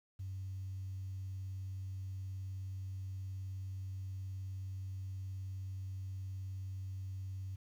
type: tone with vibrato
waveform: sine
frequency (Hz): 95.3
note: G2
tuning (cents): -48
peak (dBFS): -39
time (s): 0.19-7.56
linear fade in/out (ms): 10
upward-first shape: sine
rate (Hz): 19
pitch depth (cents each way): 14
effects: tanh soft clip ceiling -35 dBFS + 11-bit